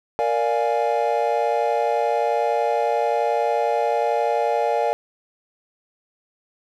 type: chord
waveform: triangle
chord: Bb dominant seventh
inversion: none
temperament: equal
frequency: 466.2 / 587.3 / 698.5 / 830.6 Hz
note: Bb4 / D5 / F5 / Ab5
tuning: 0 / 0 / 0 / 0 cents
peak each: -22 dBFS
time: 0.19-4.93 s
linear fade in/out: 0 ms
effects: none